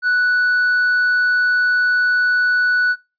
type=tone with tanh clipping; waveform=sine; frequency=1480 Hz; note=F#6; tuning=in tune; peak=-14 dBFS; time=0.02-2.96 s; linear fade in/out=50 ms; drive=3 dB; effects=noise-tail reverb RT60 0.3 s tail -26 dB re dry + resampled to 11025 Hz

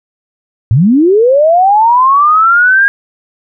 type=linear sweep; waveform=sine; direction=up; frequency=98 to 1636 Hz; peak=-4 dBFS; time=0.71-2.88 s; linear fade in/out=0 ms; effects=none

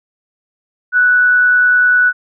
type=tone with amplitude modulation; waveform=sine; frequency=1480 Hz; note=F#6; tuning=in tune; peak=-6 dBFS; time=0.92-2.13 s; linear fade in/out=50 ms; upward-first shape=sine; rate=130 Hz; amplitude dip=30%; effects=none

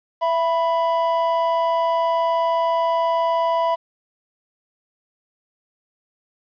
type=tone pair together; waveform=triangle; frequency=667 / 986 Hz; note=E5 / B5; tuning=+20 / -3 cents; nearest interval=perfect fifth; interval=677 cents; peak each=-18 dBFS; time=0.21-3.76 s; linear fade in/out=20 ms; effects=resampled to 11025 Hz + 9-bit

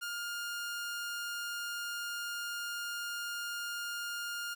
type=tone; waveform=sawtooth; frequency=1412 Hz; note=F6; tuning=19 cents sharp; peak=-33 dBFS; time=0.01-4.55 s; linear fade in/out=20 ms; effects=11-bit

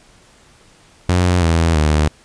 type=tone with pitch steps; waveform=sawtooth; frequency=89.6 / 82.64 / 76.22 Hz; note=F2 / E2 / D#2; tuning=+45 / +5 / -35 cents; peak=-8 dBFS; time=1.09-2.08 s; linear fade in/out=0 ms; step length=330 ms; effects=pink hiss -49 dBFS RMS until 2.24 s + resampled to 22050 Hz

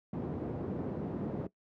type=band-pass noise; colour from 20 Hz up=pink; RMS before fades=-37 dBFS; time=0.13-1.47 s; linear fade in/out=5 ms; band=140 to 400 Hz; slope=12 dB/octave; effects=noise-tail reverb RT60 0.1 s tail -19 dB re dry + high-pass 60 Hz 12 dB/octave

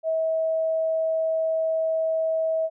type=tone; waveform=sine; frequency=644 Hz; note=E5; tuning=41 cents flat; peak=-21 dBFS; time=0.03-2.7 s; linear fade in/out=50 ms; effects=none

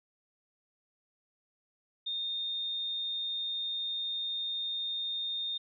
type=tone; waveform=sine; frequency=3656 Hz; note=A#7; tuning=34 cents flat; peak=-32 dBFS; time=2.06-5.58 s; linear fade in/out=10 ms; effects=none

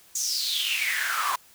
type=noise with high-pass filter sweep; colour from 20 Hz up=pink; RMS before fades=-27 dBFS; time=0.15-1.36 s; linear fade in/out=5 ms; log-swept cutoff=6700 to 980 Hz; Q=7.5; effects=white hiss -55 dBFS RMS until 1.54 s

